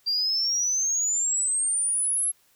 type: exponential sweep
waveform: sine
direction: up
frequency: 4699 to 11180 Hz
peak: -21 dBFS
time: 0.06-2.32 s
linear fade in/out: 20 ms
effects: tanh soft clip ceiling -18 dBFS + white hiss -63 dBFS RMS until 2.55 s